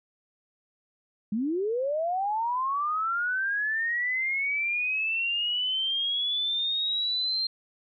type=linear sweep; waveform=sine; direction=up; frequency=198.1 to 4186 Hz; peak=-25 dBFS; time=1.32-7.47 s; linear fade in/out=5 ms; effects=none